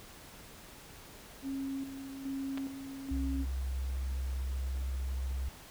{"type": "tone with tremolo", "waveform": "sine", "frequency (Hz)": 271.4, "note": "C#4", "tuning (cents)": -36, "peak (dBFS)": -34, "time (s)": [1.42, 3.46], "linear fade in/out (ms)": 50, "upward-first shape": "square", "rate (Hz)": 1.2, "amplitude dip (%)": 55}
{"type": "clicks", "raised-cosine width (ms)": 0.3, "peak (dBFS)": [-27, -27], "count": 2, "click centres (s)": [2.575, 2.58]}
{"type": "tone", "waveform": "sine", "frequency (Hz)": 65.41, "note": "C2", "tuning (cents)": 0, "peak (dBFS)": -32, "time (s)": [3.11, 5.49], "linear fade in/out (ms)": 5}
{"effects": ["pink hiss -52 dBFS RMS until 5.7 s"]}